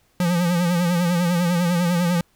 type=tone with vibrato; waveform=square; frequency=174.61 Hz; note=F3; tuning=in tune; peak=-18 dBFS; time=0.2-2.21 s; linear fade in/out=2 ms; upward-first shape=sine; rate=10 Hz; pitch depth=64 cents each way; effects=pink hiss -62 dBFS RMS until 2.35 s